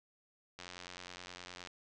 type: click train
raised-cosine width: 0.2 ms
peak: -29 dBFS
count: 98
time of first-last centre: 0.59-1.673 s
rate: 89.6 Hz
effects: resampled to 22050 Hz